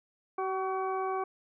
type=harmonic tone with a mistuned harmonic; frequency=380 Hz; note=F#4; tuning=46 cents sharp; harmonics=1 / 2 / 3 / 4 / 6; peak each=-33 / -34 / -35 / -47 / -49 dBFS; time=0.38-1.24 s; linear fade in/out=5 ms; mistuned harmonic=3; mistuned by=-17 cents; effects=none